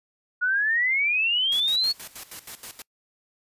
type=exponential sweep; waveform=sine; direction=up; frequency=1439 to 4435 Hz; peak=-20 dBFS; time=0.41-1.93 s; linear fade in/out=20 ms
type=noise with tremolo; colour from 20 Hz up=white; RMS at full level=-38 dBFS; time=1.52-2.82 s; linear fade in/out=2 ms; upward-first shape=square; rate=6.3 Hz; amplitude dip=80%
effects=noise-tail reverb RT60 0.1 s tail -26 dB re dry + resampled to 32000 Hz